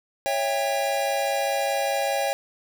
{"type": "chord", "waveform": "square", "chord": "C# diminished", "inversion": "none", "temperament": "equal with one note detuned", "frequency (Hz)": [554.4, 659.3, 799.5], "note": ["C#5", "E5", "G5"], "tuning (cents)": [0, 0, 34], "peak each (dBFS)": [-27, -30, -27], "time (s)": [0.26, 2.33], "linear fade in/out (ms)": 0, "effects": []}